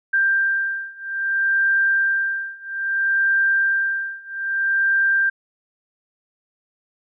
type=beating tone pair; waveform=sine; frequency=1582 / 1582.61 Hz; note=G6 / G6; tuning=+15 / +16 cents; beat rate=0.61 Hz; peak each=-21 / -20 dBFS; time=0.13-5.3 s; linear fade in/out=10 ms; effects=none